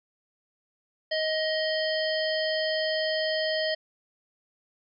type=harmonic tone; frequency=628 Hz; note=D#5; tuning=16 cents sharp; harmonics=1 / 3 / 5 / 7 / 8; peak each=-27 / -32 / -34 / -35 / -36 dBFS; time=1.11-3.75 s; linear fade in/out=10 ms; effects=none